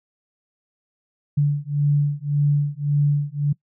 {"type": "beating tone pair", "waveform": "sine", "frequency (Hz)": [144.2, 146], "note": ["D3", "D3"], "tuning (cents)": [-31, -10], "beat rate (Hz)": 1.8, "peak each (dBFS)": -20, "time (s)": [1.37, 3.53], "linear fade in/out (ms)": 10, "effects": ["noise-tail reverb RT60 0.1 s tail -22 dB re dry"]}